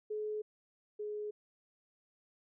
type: tone pair in turn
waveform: sine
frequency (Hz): 425.9 / 420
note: G#4 / G#4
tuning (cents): +44 / +19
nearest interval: unison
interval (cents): 25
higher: first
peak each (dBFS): -35 / -37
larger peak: first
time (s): 0.1-0.42 / 0.99-1.31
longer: neither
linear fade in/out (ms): 10
effects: none